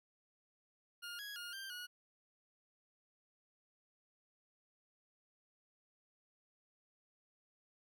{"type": "tone with pitch steps", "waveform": "20% pulse", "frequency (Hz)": [1418, 1662, 1423, 1577, 1454], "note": ["F6", "G#6", "F6", "G6", "F#6"], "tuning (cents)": [26, 1, 32, 10, -31], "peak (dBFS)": -40, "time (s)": [1.02, 1.87], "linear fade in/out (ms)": 20, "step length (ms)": 170, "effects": []}